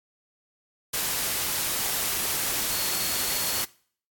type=tone in noise; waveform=sine; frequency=4352 Hz; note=C#8; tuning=33 cents flat; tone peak=-34 dBFS; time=2.7-3.62 s; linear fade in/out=10 ms; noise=white; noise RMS=-27 dBFS; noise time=0.93-3.65 s; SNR=-10 dB; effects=noise-tail reverb RT60 0.5 s tail -22 dB re dry + AAC 64 kbps